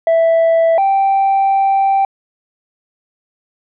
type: tone pair in turn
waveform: sine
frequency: 659.3 / 782.1 Hz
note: E5 / G5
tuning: 0 / -4 cents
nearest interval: minor third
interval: 296 cents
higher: second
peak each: -6 / -8 dBFS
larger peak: first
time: 0.07-0.78 / 0.78-2.05 s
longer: second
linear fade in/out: 2 ms
effects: tanh soft clip ceiling -8 dBFS